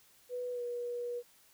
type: tone with pitch glide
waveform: sine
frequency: 493.9 to 482.6 Hz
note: B4 to B4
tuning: 0 to -40 cents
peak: -35 dBFS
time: 0.29-1.23 s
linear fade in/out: 50 ms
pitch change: -40 cents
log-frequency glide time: 0.52-0.62 s
effects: white hiss -64 dBFS RMS until 1.53 s